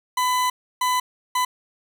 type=tone bursts at uneven times; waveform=40% pulse; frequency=1002 Hz; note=B5; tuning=25 cents sharp; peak=-18 dBFS; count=3; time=0.17-0.5 / 0.81-1 / 1.35-1.45 s; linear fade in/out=5 ms; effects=none